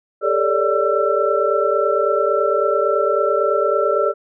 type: tone cluster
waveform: sine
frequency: 404.2 / 447.8 / 568 / 597 / 1340 Hz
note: G#4 / A4 / C#5 / D5 / E6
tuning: -47 / +30 / +42 / +28 / +28 cents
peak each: -21 dBFS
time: 0.21-4.14 s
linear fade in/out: 50 ms
effects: none